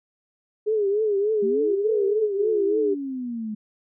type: tone with vibrato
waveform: sine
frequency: 415.3 Hz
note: G#4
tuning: in tune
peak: -19 dBFS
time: 0.66-2.95 s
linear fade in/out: 20 ms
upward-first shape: triangle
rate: 3.4 Hz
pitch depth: 120 cents each way
type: exponential two-way sweep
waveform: sine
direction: up then down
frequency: 210 to 493.9 to 210 Hz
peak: -27 dBFS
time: 1.42-3.55 s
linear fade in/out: 10 ms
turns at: 1.92 s
effects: none